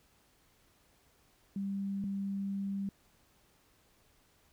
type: tone pair in turn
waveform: sine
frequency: 197.2 / 197.2 Hz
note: G3 / G3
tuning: +11 / +11 cents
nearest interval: unison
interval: 0 cents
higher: neither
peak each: -33 / -33 dBFS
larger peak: neither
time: 1.56-2.04 / 2.04-2.89 s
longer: second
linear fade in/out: 2 ms
effects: pink hiss -68 dBFS RMS until 4.52 s